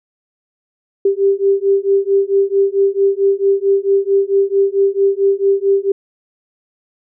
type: beating tone pair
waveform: sine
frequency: 392 / 396.5 Hz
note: G4 / G4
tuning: 0 / +20 cents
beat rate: 4.5 Hz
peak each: -14 dBFS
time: 1.05-5.92 s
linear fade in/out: 5 ms
effects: none